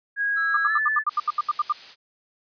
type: tone with pitch glide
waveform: sine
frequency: 1646 to 1743.9 Hz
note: G#6 to A6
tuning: -16 to -16 cents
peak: -21 dBFS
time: 0.16-1.04 s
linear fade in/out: 50 ms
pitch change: +100 cents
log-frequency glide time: 0.65-0.72 s
type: tone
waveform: triangle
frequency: 1324 Hz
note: E6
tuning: 7 cents sharp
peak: -26 dBFS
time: 0.36-0.8 s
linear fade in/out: 20 ms
type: tone bursts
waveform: sine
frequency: 1200 Hz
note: D6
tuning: 37 cents sharp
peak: -18 dBFS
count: 12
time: 0.54-1.725 s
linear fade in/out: 5 ms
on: 30 ms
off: 75 ms
type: noise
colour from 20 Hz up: blue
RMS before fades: -36 dBFS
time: 1.08-1.96 s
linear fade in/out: 50 ms
effects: resampled to 11025 Hz